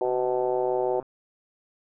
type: harmonic tone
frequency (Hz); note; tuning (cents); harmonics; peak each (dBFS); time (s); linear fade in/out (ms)
125.4; B2; +27; 3 / 4 / 5 / 6 / 7; -26 / -28 / -30 / -32 / -33; 0.01-1; 2
type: click train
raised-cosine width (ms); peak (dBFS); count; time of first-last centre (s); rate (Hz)
1; -32; 130; 0.05-1.027; 132
effects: none